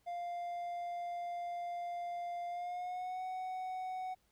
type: tone with pitch glide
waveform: triangle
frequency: 698.5 to 744.3 Hz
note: F5 to F#5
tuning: 0 to +10 cents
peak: -36 dBFS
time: 0.06-4.15 s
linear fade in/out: 20 ms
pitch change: +110 cents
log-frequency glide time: 2.48-3.23 s
effects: pink hiss -75 dBFS RMS until 4.31 s

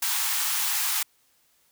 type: high-pass noise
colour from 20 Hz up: white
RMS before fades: -26 dBFS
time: 0.02-1.03 s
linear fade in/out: 5 ms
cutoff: 770 Hz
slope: 96 dB/octave
effects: white hiss -65 dBFS RMS until 1.71 s

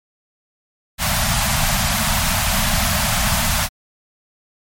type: band-stop noise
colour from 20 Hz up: pink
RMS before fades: -18 dBFS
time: 0.98-3.69 s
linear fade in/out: 50 ms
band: 240 to 590 Hz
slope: 96 dB/octave
effects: MP3 64 kbps

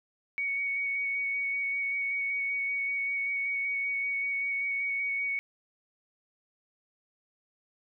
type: tone with vibrato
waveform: sine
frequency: 2234 Hz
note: C#7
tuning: 13 cents sharp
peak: -28 dBFS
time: 0.38-5.39 s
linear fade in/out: 0 ms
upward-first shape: square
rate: 5.2 Hz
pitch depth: 10 cents each way
effects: none

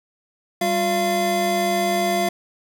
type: tone cluster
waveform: square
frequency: 197 / 355.8 / 687 Hz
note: G3 / F4 / F5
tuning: +9 / +32 / -29 cents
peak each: -27 / -26 / -21 dBFS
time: 0.61-2.29 s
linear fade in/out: 5 ms
effects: none

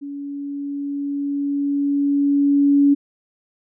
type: tone with level ramp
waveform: sine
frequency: 283.2 Hz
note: C#4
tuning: 37 cents sharp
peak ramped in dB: -28 to -10 dBFS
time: 0.01-2.95 s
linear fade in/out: 20 ms
effects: none

